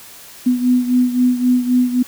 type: beating tone pair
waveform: sine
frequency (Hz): 248.3 / 252.1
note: B3 / B3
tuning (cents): +9 / +36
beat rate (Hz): 3.8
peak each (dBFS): -13 / -18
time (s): 0.46-2.03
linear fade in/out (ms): 10
effects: white hiss -39 dBFS RMS until 2.07 s